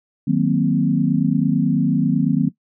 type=chord; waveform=sine; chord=C half-diminished seventh; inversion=first; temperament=equal; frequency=155.56 / 185 / 233.1 / 261.6 Hz; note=Eb3 / Gb3 / Bb3 / C4; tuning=0 / 0 / 0 / 0 cents; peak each=-20 dBFS; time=0.27-2.49 s; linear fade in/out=10 ms; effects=noise-tail reverb RT60 0.1 s tail -17 dB re dry